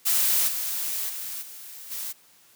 blue noise with level steps, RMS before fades -22 / -29 / -34 / -42 / -33 dBFS, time 0.05-2.13 s, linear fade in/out 20 ms, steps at 0.47 / 1.08 / 1.41 / 1.9 s, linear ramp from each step 20 ms, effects white hiss -57 dBFS RMS until 2.55 s + high-pass 80 Hz 12 dB/octave

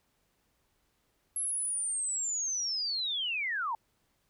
sine linear sweep, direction down, 11175 to 848 Hz, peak -30 dBFS, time 1.36-3.75 s, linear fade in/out 2 ms, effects pink hiss -74 dBFS RMS until 4.29 s

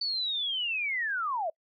sine linear sweep, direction down, 4546 to 599 Hz, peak -28 dBFS, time 0.01-1.5 s, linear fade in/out 5 ms, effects noise-tail reverb RT60 0.1 s tail -26 dB re dry

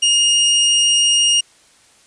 sawtooth tone, 2849 Hz, F7, 34 cents sharp, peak -8 dBFS, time 0.02-1.41 s, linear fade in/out 10 ms, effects white hiss -51 dBFS RMS until 2.06 s + resampled to 22050 Hz

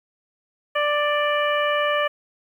harmonic tone, 589 Hz, D5, 5 cents sharp, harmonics 1 / 2 / 3 / 4 / 5, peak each -22 / -24 / -26 / -30 / -30 dBFS, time 0.75-2.08 s, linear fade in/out 10 ms, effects 9-bit

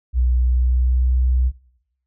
sine tone with pitch glide, 61.74 to 63 Hz, B1 to B1, 0 to +35 cents, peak -14 dBFS, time 0.13-1.52 s, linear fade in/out 50 ms, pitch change +35 cents, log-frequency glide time 0.4-1.13 s, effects noise-tail reverb RT60 0.7 s tail -18 dB re dry

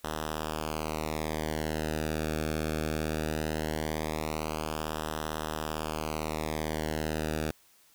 sawtooth tone with flanger, 77.78 Hz, D#2, in tune, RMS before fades -33 dBFS, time 0.04-7.51 s, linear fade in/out 0 ms, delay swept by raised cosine 0.44 to 1.01 ms, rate 0.19 Hz, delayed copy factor -0.95, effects white hiss -62 dBFS RMS until 7.94 s

